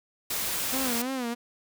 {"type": "noise", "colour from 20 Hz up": "white", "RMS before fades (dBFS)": -30, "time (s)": [0.3, 1.02], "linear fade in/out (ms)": 5}
{"type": "tone with vibrato", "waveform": "sawtooth", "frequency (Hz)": 250, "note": "B3", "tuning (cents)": 21, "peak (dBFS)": -25, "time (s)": [0.72, 1.35], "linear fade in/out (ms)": 20, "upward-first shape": "sine", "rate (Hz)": 3.1, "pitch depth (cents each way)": 120}
{"effects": []}